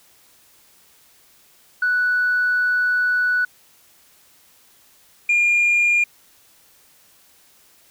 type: tone pair in turn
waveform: sine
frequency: 1480 / 2412 Hz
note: F#6 / D7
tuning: 0 / +46 cents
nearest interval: minor sixth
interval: 846 cents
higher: second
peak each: -15 / -12 dBFS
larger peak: second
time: 1.82-3.45 / 5.29-6.04 s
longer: first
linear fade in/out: 5 ms
effects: tanh soft clip ceiling -12 dBFS + white hiss -54 dBFS RMS until 7.9 s

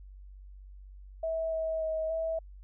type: tone with pitch steps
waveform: sine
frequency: 649 / 643 / 636 / 650 Hz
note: E5 / E5 / D#5 / E5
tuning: -27 / -43 / +38 / -24 cents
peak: -29 dBFS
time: 1.23-2.39 s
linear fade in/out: 5 ms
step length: 290 ms
effects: added 48 Hz sine -46 dBFS peak until 2.63 s

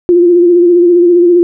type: tone with vibrato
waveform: sine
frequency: 349.2 Hz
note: F4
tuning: in tune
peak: -3 dBFS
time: 0.09-1.43 s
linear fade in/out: 0 ms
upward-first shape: sine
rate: 15 Hz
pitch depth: 42 cents each way
effects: none

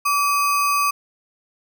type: tone with sample-and-hold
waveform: sine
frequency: 1153 Hz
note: D6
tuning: 32 cents flat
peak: -16 dBFS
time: 0.05-0.91 s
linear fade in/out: 10 ms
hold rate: 3675 Hz
effects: none

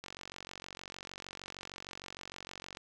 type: click train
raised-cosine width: 0.2 ms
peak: -26 dBFS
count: 128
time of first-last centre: 0.04-2.771 s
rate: 46.5 Hz
effects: none

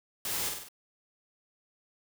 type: noise with echo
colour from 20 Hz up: white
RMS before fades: -34 dBFS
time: 0.25-0.49 s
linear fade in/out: 2 ms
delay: 49 ms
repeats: 4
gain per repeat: -4 dB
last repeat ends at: 0.686 s
effects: none

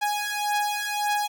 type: beating tone pair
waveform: sawtooth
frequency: 829 / 830.8 Hz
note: G#5 / G#5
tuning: -3 / 0 cents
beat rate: 1.8 Hz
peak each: -24 / -23 dBFS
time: 0.01-1.28 s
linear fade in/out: 20 ms
effects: none

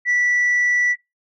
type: tone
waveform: sine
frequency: 1960 Hz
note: B6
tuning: 14 cents flat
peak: -13 dBFS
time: 0.05-0.96 s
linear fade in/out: 50 ms
effects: noise-tail reverb RT60 0.2 s tail -20 dB re dry + tanh soft clip ceiling -13 dBFS

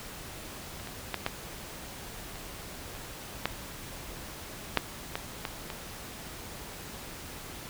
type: clicks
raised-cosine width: 0.3 ms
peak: -28 / -25 / -13 / -12 / -27 / -28 / -10 / -6 / -15 / -15 / -21 dBFS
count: 11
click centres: 0.799 / 0.873 / 1.143 / 1.264 / 2.357 / 2.951 / 3.456 / 4.773 / 5.155 / 5.452 / 5.702 s
effects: pink hiss -43 dBFS RMS until 7.69 s

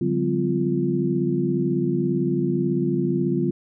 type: tone cluster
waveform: sine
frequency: 145 / 181.5 / 199.6 / 255.8 / 346.9 Hz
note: D3 / F#3 / G3 / C4 / F4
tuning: -22 / -33 / +32 / -39 / -12 cents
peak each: -26 / -26 / -29 / -26 / -24 dBFS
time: 0.01-3.51 s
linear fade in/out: 5 ms
effects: none

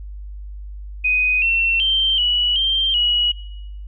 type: tone with pitch steps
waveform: sine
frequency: 2499 / 2705 / 3135 / 2938 / 3159 / 2914 Hz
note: D#7 / E7 / G7 / F#7 / G7 / F#7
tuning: +7 / +44 / -1 / -13 / +13 / -27 cents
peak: -15 dBFS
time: 1.04-3.32 s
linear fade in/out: 10 ms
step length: 380 ms
effects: noise-tail reverb RT60 0.9 s tail -19 dB re dry + added 50 Hz sine -30 dBFS peak until 3.87 s

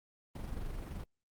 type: noise with amplitude modulation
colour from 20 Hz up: brown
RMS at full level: -38 dBFS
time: 0.35-1.04 s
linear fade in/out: 5 ms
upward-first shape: sine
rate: 23.3 Hz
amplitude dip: 45%
effects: Opus 32 kbps

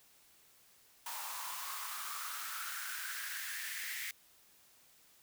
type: noise with high-pass filter sweep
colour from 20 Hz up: white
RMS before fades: -42 dBFS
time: 1.06-4.11 s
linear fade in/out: 2 ms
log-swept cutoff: 910 to 2000 Hz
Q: 5.7
effects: white hiss -65 dBFS RMS until 5.22 s

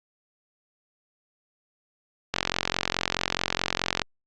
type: click train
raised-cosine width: 0.2 ms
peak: -5 dBFS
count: 76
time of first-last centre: 2.34-4.018 s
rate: 44.7 Hz
effects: low-pass 6000 Hz 12 dB/octave + Opus 48 kbps

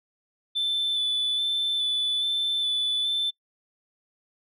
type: tone with vibrato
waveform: sine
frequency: 3507 Hz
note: A7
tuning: 6 cents flat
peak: -21 dBFS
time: 0.55-3.31 s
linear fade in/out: 20 ms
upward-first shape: square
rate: 1.2 Hz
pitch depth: 14 cents each way
effects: noise-tail reverb RT60 0.1 s tail -25 dB re dry + tanh soft clip ceiling -21 dBFS

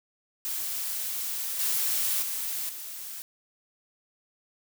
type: noise with level steps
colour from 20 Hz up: blue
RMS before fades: -32 / -27 / -32 / -39 dBFS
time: 0.45-3.22 s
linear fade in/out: 0 ms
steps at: 1.59 / 2.22 / 2.69 s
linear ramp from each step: 5 ms
effects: none

